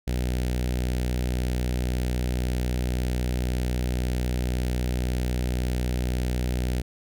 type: tone with notch filter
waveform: sawtooth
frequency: 61.9 Hz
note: B1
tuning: 5 cents sharp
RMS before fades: -26 dBFS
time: 0.07-6.82 s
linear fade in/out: 10 ms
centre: 1100 Hz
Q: 0.97
effects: none